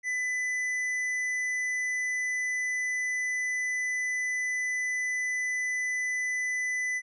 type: tone with hard clipping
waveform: sine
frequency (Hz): 2000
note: B6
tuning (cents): +21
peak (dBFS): -29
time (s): 0.03-7.02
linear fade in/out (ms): 50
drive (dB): 7
effects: none